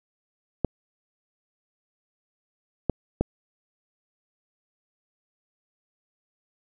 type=clicks; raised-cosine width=2 ms; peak=-8 dBFS; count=3; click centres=0.647 / 2.897 / 3.21 s; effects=none